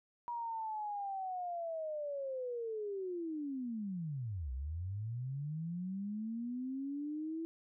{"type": "linear two-way sweep", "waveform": "sine", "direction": "down then up", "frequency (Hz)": [960, 61, 330.7], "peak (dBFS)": -37, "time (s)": [0.28, 7.45], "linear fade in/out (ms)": 0, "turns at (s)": 4.52, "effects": []}